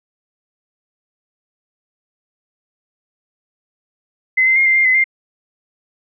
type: tone with pitch steps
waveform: sine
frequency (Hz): 2047 / 2074 / 2134 / 2088 / 2110 / 2033 / 2104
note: C7 / C7 / C7 / C7 / C7 / B6 / C7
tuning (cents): -38 / -16 / +34 / -4 / +14 / +50 / +9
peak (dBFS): -10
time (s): 4.37-5.042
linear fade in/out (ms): 10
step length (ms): 96
effects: none